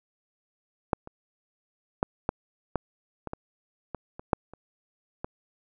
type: clicks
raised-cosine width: 1 ms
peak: -8 / -27 / -9 / -10 / -11 / -20 / -19 / -19 / -25 / -6 / -30 / -18 dBFS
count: 12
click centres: 0.932 / 1.074 / 2.029 / 2.291 / 2.757 / 3.273 / 3.334 / 3.947 / 4.195 / 4.332 / 4.536 / 5.245 s
effects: none